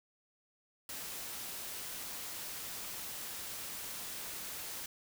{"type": "noise", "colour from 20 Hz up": "white", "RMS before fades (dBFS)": -43, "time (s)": [0.89, 4.86], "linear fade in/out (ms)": 2, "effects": []}